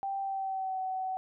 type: tone with pitch glide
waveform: sine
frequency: 784 to 753.8 Hz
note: G5 to F#5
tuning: 0 to +32 cents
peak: -31 dBFS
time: 0.03-1.17 s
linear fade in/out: 0 ms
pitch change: -68 cents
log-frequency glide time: 0.2-0.8 s
effects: none